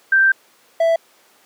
sine / triangle tone pair in turn, 1568 / 661.2 Hz, G6 / E5, 0 / +5 cents, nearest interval octave + minor third, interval 1495 cents, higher first, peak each -10 dBFS, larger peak neither, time 0.12-0.32 / 0.8-0.96 s, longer first, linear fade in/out 5 ms, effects pink hiss -53 dBFS RMS until 1.45 s + high-pass 400 Hz 12 dB/octave

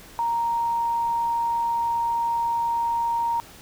sine tone, 932.3 Hz, A#5, in tune, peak -21 dBFS, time 0.19-3.4 s, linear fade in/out 0 ms, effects pink hiss -46 dBFS RMS until 3.61 s

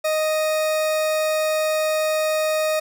40% pulse tone, 622.3 Hz, D#5, in tune, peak -18 dBFS, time 0.04-2.8 s, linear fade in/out 10 ms, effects none

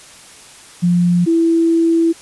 sine tone pair in turn, 175.5 / 331.3 Hz, F3 / E4, +9 / +9 cents, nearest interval major seventh, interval 1100 cents, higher second, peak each -10 dBFS, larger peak neither, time 0.82-1.26 / 1.26-2.13 s, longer second, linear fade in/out 20 ms, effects white hiss -40 dBFS RMS until 2.21 s + resampled to 24000 Hz

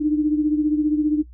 sine beating tone pair, 300 / 315 Hz, D4 / D#4, +37 / +21 cents, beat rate 15 Hz, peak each -17 / -24 dBFS, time 0-1.23 s, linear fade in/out 20 ms, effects noise-tail reverb RT60 0.1 s tail -20 dB re dry + added 60 Hz sine -40 dBFS peak until 1.33 s

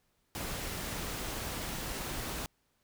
pink noise, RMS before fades -38 dBFS, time 0.35-2.46 s, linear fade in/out 0 ms, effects pink hiss -75 dBFS RMS until 2.83 s

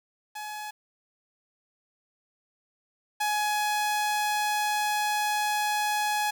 sawtooth tone pair in turn, 845 / 840.1 Hz, G#5 / G#5, +30 / +20 cents, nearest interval unison, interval 10 cents, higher first, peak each -31 / -21 dBFS, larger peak second, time 0.35-0.71 / 3.2-6.31 s, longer second, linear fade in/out 10 ms, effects 9-bit

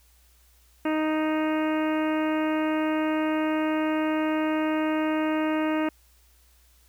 harmonic tone, 311 Hz, D#4, 1 cent flat, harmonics 1 / 2 / 3 / 4 / 5 / 6 / 7 / 8 / 9, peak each -24 / -30 / -34 / -36 / -38 / -40 / -41 / -42 / -43 dBFS, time 0.85-5.89 s, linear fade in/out 5 ms, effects added 60 Hz sine -58 dBFS peak until 6.88 s + white hiss -62 dBFS RMS until 6.88 s

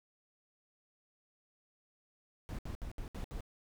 brown noise bursts, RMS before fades -41 dBFS, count 6, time 2.49-3.407 s, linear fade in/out 0 ms, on 97 ms, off 67 ms, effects none

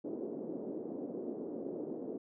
pink band-pass noise, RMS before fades -41 dBFS, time 0.04-2.18 s, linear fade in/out 10 ms, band 260 to 460 Hz, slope 24 dB/octave, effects none

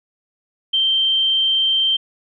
sine tone, 3136 Hz, G7, in tune, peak -14 dBFS, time 0.73-1.97 s, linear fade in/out 10 ms, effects none

